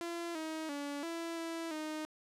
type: tone with pitch steps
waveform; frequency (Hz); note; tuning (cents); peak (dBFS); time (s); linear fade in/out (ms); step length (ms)
sawtooth; 340.5 / 316.5 / 286.3 / 333.5 / 330.6 / 309.2; F4 / D#4 / D4 / E4 / E4 / D#4; -44 / +30 / -44 / +20 / +5 / -11; -34; 0.01-2.05; 0; 340
effects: low-pass 11000 Hz 12 dB/octave